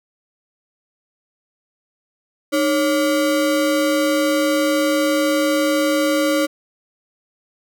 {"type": "ring-modulated tone", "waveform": "square", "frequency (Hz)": 430, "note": "A4", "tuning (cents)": -40, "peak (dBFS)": -13, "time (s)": [2.52, 6.47], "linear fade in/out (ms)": 20, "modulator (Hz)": 124, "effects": []}